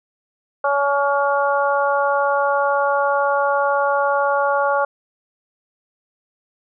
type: harmonic tone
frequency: 282 Hz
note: C#4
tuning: 30 cents sharp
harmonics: 2 / 3 / 4 / 5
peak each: -19 / -21 / -22 / -23 dBFS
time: 0.64-4.85 s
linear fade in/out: 5 ms
effects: none